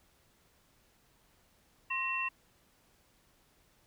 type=tone cluster; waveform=sine; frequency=1052 / 1877 / 2708 Hz; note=C6 / A#6 / E7; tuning=+9 / +11 / +46 cents; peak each=-37 / -40 / -33 dBFS; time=1.9-2.29 s; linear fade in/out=10 ms; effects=pink hiss -68 dBFS RMS until 3.86 s